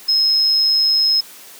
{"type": "tone", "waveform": "sine", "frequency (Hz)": 5150, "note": "E8", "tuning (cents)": -41, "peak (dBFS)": -12, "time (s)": [0.08, 1.21], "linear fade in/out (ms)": 10, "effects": ["white hiss -40 dBFS RMS until 1.59 s", "high-pass 200 Hz 12 dB/octave"]}